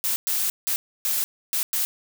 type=noise bursts at uneven times; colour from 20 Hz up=blue; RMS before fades=-24 dBFS; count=6; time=0.04-0.16 / 0.27-0.5 / 0.67-0.76 / 1.05-1.24 / 1.53-1.63 / 1.73-1.85 s; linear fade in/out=0 ms; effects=none